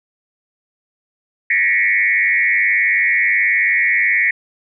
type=tone with frequency modulation; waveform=sine; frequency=2050 Hz; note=C7; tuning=36 cents flat; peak=-12 dBFS; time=1.5-4.31 s; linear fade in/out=5 ms; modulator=98.6 Hz; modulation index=2.4; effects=none